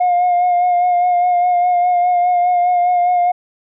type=tone with vibrato; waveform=sine; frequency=713 Hz; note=F5; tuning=36 cents sharp; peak=-9 dBFS; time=0-3.32 s; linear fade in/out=10 ms; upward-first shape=sine; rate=4.9 Hz; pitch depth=24 cents each way; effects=tanh soft clip ceiling -9 dBFS